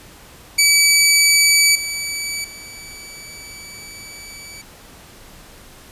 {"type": "tone with level steps", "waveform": "15% pulse", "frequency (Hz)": 2292, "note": "D7", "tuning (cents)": -43, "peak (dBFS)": [-4, -16, -28], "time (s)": [0.58, 4.62], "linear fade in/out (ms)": 10, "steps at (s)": [1.75, 2.44], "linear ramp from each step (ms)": 5, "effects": ["pink hiss -43 dBFS RMS until 5.91 s", "resampled to 32000 Hz"]}